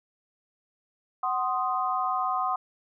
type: chord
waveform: sine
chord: C diminished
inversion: second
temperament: equal with one note detuned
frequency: 747.3 / 1046.5 / 1244.5 Hz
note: Gb5 / C6 / Eb6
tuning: +17 / 0 / 0 cents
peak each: -29 dBFS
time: 1.23-2.56 s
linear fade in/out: 5 ms
effects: none